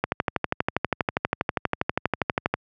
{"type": "click train", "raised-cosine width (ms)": 0.5, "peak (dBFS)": -6, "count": 32, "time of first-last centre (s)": [0.04, 2.54], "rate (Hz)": 12.4, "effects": ["high-pass 80 Hz 12 dB/octave"]}